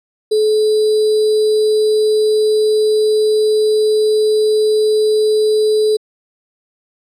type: tone with sample-and-hold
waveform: sine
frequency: 428.6 Hz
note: A4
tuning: 45 cents flat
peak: -10 dBFS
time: 0.31-5.97 s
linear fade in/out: 10 ms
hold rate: 4410 Hz
effects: low-pass 9000 Hz 12 dB/octave